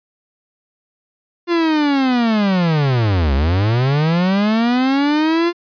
45% pulse linear two-way sweep, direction down then up, 350 to 65 to 350 Hz, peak -13 dBFS, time 1.47-5.53 s, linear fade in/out 50 ms, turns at 3.34 s, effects resampled to 11025 Hz

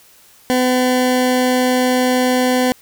20% pulse tone, 252.8 Hz, B3, 41 cents sharp, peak -8 dBFS, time 0.5-2.72 s, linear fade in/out 0 ms, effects white hiss -48 dBFS RMS until 2.81 s

